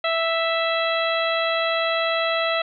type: harmonic tone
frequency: 659.3 Hz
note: E5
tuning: in tune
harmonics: 1 / 2 / 3 / 4 / 5 / 6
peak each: -23 / -26 / -28 / -29 / -30 / -31 dBFS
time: 0.04-2.62 s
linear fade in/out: 5 ms
effects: none